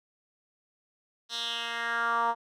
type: tone with band-pass filter sweep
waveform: 10% pulse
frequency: 233.1 Hz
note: A#3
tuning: in tune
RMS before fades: -30 dBFS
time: 1.29-2.35 s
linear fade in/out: 50 ms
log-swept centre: 4400 to 890 Hz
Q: 3.4
effects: none